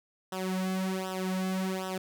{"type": "tone with flanger", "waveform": "sawtooth", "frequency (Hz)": 187.6, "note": "F#3", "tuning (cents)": 24, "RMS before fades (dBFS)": -32, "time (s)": [0.32, 1.98], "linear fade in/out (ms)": 5, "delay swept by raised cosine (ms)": [0.44, 3.24], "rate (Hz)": 1.3, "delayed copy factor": -0.9, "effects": []}